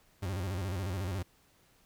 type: tone with vibrato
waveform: 40% pulse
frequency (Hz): 93.2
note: F#2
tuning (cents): +13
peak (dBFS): -32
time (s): 0.22-1.23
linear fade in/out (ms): 10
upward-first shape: square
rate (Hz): 14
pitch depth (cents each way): 110
effects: pink hiss -66 dBFS RMS until 1.85 s